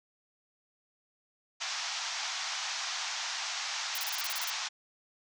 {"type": "band-pass noise", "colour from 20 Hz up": "white", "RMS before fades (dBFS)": -36, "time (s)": [1.6, 4.69], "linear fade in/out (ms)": 20, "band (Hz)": [710, 6500], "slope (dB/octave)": 48}
{"type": "noise bursts", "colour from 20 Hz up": "blue", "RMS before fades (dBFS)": -37, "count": 10, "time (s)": [3.95, 4.501], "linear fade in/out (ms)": 2, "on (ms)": 29, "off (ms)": 29}
{"effects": []}